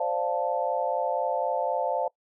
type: chord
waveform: sine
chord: D minor seventh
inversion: third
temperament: equal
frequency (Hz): 523.3 / 587.3 / 698.5 / 880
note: C5 / D5 / F5 / A5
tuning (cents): 0 / 0 / 0 / 0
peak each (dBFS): -30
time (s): 0-2.08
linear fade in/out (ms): 5
effects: noise-tail reverb RT60 0.1 s tail -22 dB re dry